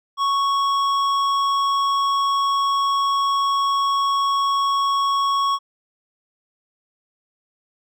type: tone with hard clipping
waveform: sine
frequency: 1108.7 Hz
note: C#6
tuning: in tune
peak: -19 dBFS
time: 0.17-5.59 s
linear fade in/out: 50 ms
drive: 10 dB
effects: none